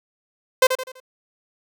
sawtooth tone with echo, 516 Hz, C5, 24 cents flat, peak -7 dBFS, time 0.62-0.67 s, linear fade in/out 5 ms, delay 83 ms, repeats 4, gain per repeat -8 dB, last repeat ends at 1.002 s, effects none

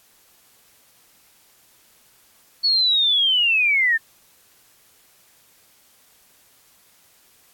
sine linear sweep, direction down, 4435 to 1763 Hz, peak -15 dBFS, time 2.63-3.98 s, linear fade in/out 20 ms, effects white hiss -56 dBFS RMS until 7.53 s + AAC 64 kbps

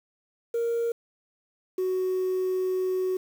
sine tone pair in turn, 466.2 / 371.5 Hz, A#4 / F#4, 0 / +7 cents, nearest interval major third, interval 393 cents, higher first, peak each -22 dBFS, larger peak neither, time 0.54-0.92 / 1.78-3.17 s, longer second, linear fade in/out 5 ms, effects tanh soft clip ceiling -22 dBFS + 8-bit

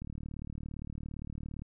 click train, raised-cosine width 5 ms, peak -29 dBFS, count 61, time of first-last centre 0.02-1.62 s, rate 37.5 Hz, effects none

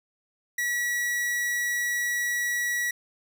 45% pulse tone, 1932 Hz, B6, 39 cents flat, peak -25 dBFS, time 0.58-2.91 s, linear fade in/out 5 ms, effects none

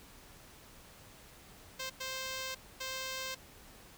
5% pulse tone bursts at uneven times, 524 Hz, C5, 2 cents sharp, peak -26 dBFS, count 3, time 1.79-1.9 / 2-2.55 / 2.8-3.35 s, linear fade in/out 10 ms, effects pink hiss -56 dBFS RMS until 3.97 s

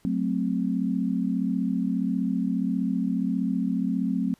sine chord, F# diminished, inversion none, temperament equal, 185 / 220 / 261.6 Hz, F#3 / A3 / C4, 0 / 0 / 0 cents, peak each -27 / -28 / -27 dBFS, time 0.05-4.34 s, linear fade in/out 0 ms, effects pink hiss -62 dBFS RMS until 4.39 s + resampled to 32000 Hz

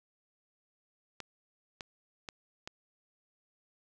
clicks, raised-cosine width 0.2 ms, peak -23 dBFS, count 4, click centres 1.203 / 1.808 / 2.288 / 2.675 s, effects none

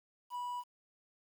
triangle tone with quantisation, 980 Hz, B5, 14 cents flat, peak -35 dBFS, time 0.3-0.64 s, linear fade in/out 50 ms, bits 10, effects none

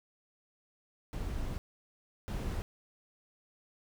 brown noise bursts at uneven times, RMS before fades -36 dBFS, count 2, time 1.13-1.58 / 2.28-2.62 s, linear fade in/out 0 ms, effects none

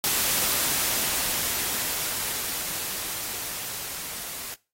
white noise with level ramp, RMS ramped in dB -23 to -36 dBFS, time 0.04-4.54 s, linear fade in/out 0 ms, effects noise-tail reverb RT60 0.3 s tail -21 dB re dry + AAC 48 kbps

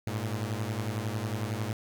sawtooth beating tone pair, 103.83 / 114.83 Hz, G#2 / A#2, 0 / -26 cents, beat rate 11 Hz, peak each -29 / -30 dBFS, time 0.07-1.73 s, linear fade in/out 0 ms, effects 10-bit

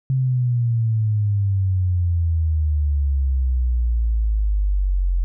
sine exponential sweep, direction down, 133.2 to 43.65 Hz, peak -16 dBFS, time 0.1-5.24 s, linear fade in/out 0 ms, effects none

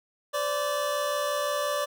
25% pulse tone pair together, 516 / 581.7 Hz, C5 / D5, -24 / -17 cents, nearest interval major second, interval 207 cents, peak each -31 / -23 dBFS, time 0.33-1.86 s, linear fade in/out 20 ms, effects none

